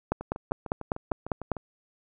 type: two click trains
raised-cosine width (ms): 1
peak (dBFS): -11 / -22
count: 8 / 10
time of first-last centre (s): 0.12-1.517 / 0.21-1.567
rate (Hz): 5.01 / 6.63
effects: none